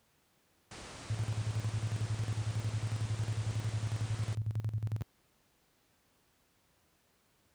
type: low-pass noise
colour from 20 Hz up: pink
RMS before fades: -47 dBFS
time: 0.71-4.35 s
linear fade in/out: 2 ms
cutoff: 9500 Hz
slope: 96 dB/octave
type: tone with tremolo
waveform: sine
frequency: 108.5 Hz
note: A2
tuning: 24 cents flat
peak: -29 dBFS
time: 1.1-5.02 s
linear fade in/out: 0 ms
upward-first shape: square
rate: 11 Hz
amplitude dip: 75%
effects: pink hiss -71 dBFS RMS until 7.54 s + high-pass 60 Hz 12 dB/octave